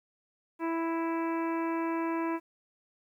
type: harmonic tone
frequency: 330 Hz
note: E4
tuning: 2 cents sharp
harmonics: 1 / 2 / 3 / 4 / 5 / 6 / 7 / 8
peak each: -30 / -40 / -35 / -45 / -45 / -49 / -47 / -50 dBFS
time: 0.59-2.4 s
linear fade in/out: 50 ms
effects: 11-bit